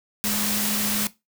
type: tone in noise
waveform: sine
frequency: 208.8 Hz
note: G#3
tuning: 10 cents sharp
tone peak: -28 dBFS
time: 0.24-1.07 s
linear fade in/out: 0 ms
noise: white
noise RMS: -25 dBFS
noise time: 0.24-1.07 s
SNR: -6 dB
effects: noise-tail reverb RT60 0.2 s tail -17 dB re dry